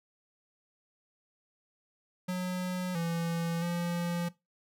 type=tone with pitch steps; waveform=square; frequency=182.2 / 167.9 / 172.7 Hz; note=F#3 / E3 / F3; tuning=-26 / +32 / -19 cents; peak=-31 dBFS; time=2.28-4.29 s; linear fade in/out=10 ms; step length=670 ms; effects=noise-tail reverb RT60 0.2 s tail -18 dB re dry